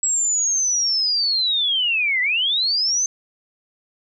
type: linear two-way sweep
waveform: sine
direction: down then up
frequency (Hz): 7750 to 1951 to 6300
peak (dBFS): -17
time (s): 0.03-3.06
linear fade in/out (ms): 2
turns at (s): 2.21
effects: none